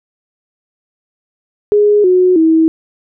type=tone with pitch steps; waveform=sine; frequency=415.3 / 365.7 / 322.1 Hz; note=G#4 / F#4 / E4; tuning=0 / -20 / -40 cents; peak=-6 dBFS; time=1.72-2.68 s; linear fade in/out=0 ms; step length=320 ms; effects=none